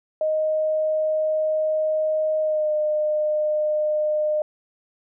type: tone with pitch glide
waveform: sine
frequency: 622.3 to 608.1 Hz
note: D#5 to D#5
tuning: 0 to -40 cents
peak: -19 dBFS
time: 0.21-4.42 s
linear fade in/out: 2 ms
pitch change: -40 cents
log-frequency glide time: 2.41-2.73 s
effects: none

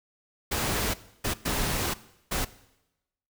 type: noise bursts at uneven times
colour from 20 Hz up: pink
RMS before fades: -28 dBFS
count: 4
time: 0.51-0.94 / 1.24-1.34 / 1.45-1.94 / 2.31-2.45 s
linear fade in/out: 10 ms
effects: noise-tail reverb RT60 0.9 s tail -18 dB re dry

